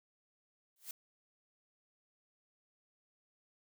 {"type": "noise with exponential growth", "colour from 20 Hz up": "blue", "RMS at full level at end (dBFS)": -40, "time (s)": [0.76, 0.91], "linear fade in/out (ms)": 2, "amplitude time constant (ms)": 31, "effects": []}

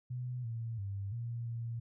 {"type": "tone with pitch steps", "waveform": "sine", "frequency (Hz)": [124.5, 114.7, 99, 117.6, 116.4], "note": ["B2", "A#2", "G2", "A#2", "A#2"], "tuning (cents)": [14, -28, 18, 16, -2], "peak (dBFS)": -36, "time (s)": [0.1, 1.8], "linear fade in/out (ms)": 10, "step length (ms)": 340, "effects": []}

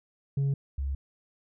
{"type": "tone pair in turn", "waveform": "sine", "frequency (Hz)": [138.59, 68.7], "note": ["C#3", "C#2"], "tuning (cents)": [0, -15], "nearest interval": "octave", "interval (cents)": 1215, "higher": "first", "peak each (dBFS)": [-21, -27], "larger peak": "first", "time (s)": [[0.37, 0.54], [0.78, 0.95]], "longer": "neither", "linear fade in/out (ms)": 5, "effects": ["tanh soft clip ceiling -23 dBFS"]}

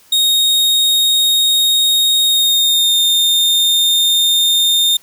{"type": "tone with pitch glide", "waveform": "40% pulse", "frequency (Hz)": [3729, 3642], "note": ["A#7", "A#7"], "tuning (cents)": [0, -41], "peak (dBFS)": -9, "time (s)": [0.12, 4.97], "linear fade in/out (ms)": 5, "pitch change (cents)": -41, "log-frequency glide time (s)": [2.25, 2.99], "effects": ["white hiss -48 dBFS RMS until 5.02 s"]}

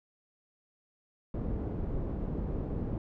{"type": "low-pass noise", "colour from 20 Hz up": "pink", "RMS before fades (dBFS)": -34, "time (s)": [1.34, 2.98], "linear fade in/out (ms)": 2, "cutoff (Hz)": 390, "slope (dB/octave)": 12, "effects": []}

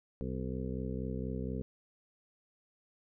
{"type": "harmonic tone", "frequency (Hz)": 64.2, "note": "C2", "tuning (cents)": -32, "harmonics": [1, 2, 3, 4, 6, 7, 8], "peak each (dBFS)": [-40, -41, -40, -42, -46, -44, -49], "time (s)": [0.21, 1.62], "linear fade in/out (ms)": 0, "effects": []}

